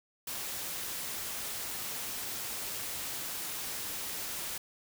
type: noise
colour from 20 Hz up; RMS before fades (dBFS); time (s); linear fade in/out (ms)
white; -38; 0.27-4.58; 5
effects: none